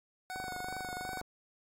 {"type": "tone with vibrato", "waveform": "25% pulse", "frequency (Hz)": 740, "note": "F#5", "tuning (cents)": 0, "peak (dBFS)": -35, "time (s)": [0.3, 1.21], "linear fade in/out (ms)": 0, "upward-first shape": "sine", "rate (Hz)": 2.7, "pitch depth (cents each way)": 24}
{"type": "click train", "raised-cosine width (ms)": 1, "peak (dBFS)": -28, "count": 22, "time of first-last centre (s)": [0.36, 1.214], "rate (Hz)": 24.6}
{"effects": ["AAC 48 kbps"]}